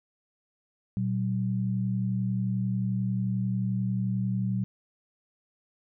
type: tone pair together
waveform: sine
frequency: 118.7 / 189.97 Hz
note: A#2 / F#3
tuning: +32 / +46 cents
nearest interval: minor sixth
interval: 814 cents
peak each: -28 dBFS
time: 0.97-4.64 s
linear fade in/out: 0 ms
effects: none